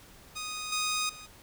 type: tone with level steps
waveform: 10% pulse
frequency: 1244.5 Hz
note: D#6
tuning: in tune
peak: -27 / -20 / -37 dBFS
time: 0.35-1.27 s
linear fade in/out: 20 ms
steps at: 0.72 / 1.09 s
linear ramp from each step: 5 ms
effects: pink hiss -54 dBFS RMS until 1.42 s